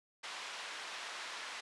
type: band-pass noise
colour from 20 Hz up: pink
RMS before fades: -45 dBFS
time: 0.23-1.61 s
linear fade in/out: 10 ms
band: 1000 to 4900 Hz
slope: 12 dB/octave
effects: resampled to 24000 Hz